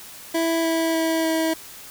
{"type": "tone with pitch steps", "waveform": "25% pulse", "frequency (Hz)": [329.6, 327.1, 324.7, 322.3], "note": ["E4", "E4", "E4", "E4"], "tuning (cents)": [0, -13, -26, -39], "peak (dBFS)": -16, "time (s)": [0.34, 1.54], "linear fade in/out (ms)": 10, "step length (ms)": 300, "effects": ["white hiss -41 dBFS RMS until 1.9 s"]}